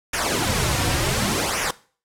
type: noise with flanger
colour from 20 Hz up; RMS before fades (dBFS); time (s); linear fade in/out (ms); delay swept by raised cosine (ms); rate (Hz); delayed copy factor
pink; -22; 0.13-1.71; 5; 0.23 to 4.83; 0.68; -0.75
effects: noise-tail reverb RT60 0.4 s tail -19 dB re dry + low-pass 11000 Hz 12 dB/octave